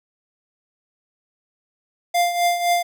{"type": "tone with tremolo", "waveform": "square", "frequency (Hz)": 698.5, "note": "F5", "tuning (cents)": 0, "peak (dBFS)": -15, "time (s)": [2.14, 2.83], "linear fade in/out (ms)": 10, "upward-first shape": "triangle", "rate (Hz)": 3.9, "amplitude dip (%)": 70, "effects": []}